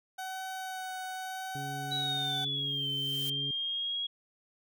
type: tone with vibrato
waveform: 30% pulse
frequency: 752 Hz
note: F#5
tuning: 28 cents sharp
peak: -34 dBFS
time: 0.18-2.45 s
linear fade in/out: 10 ms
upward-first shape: sine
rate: 0.92 Hz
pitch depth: 11 cents each way
type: harmonic tone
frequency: 139.6 Hz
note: C#3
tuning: 13 cents sharp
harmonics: 1 / 2 / 3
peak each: -39 / -45 / -49 dBFS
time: 1.55-3.51 s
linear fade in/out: 2 ms
type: linear two-way sweep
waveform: sine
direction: down then up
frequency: 3899 to 3088 to 3314 Hz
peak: -31 dBFS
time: 1.91-4.07 s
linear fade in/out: 10 ms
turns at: 2.9 s
type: noise with exponential growth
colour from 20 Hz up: blue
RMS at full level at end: -40 dBFS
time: 2.33-3.3 s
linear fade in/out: 5 ms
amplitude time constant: 210 ms
effects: none